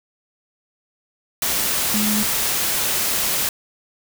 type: tone in noise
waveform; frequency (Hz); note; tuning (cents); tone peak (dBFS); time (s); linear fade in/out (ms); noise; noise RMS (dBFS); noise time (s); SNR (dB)
sine; 211.4; G#3; +31; -20; 1.94-2.23; 2; white; -21; 1.42-3.49; -2
effects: none